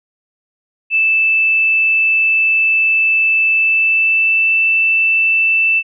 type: tone with pitch glide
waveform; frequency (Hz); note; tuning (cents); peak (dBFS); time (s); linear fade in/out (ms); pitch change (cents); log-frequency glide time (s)
sine; 2637 to 2654; E7 to E7; 0 to +11; -10; 0.9-5.83; 50; +11; 3.54-4.56
effects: none